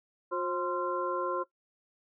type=tone cluster; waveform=sine; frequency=358.6 / 533 / 1042 / 1368 Hz; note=F4 / C5 / C6 / F6; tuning=+46 / +32 / -7 / -36 cents; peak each=-34 / -34 / -34 / -38 dBFS; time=0.31-1.44 s; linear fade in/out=20 ms; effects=noise-tail reverb RT60 0.1 s tail -17 dB re dry